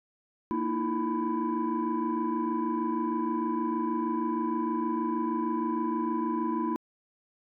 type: tone cluster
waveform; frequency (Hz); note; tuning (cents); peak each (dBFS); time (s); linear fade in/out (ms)
sine; 232.8 / 309.5 / 335.9 / 996; A#3 / D#4 / E4 / B5; -2 / -9 / +33 / +14; -31; 0.51-6.76; 0
effects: tanh soft clip ceiling -21 dBFS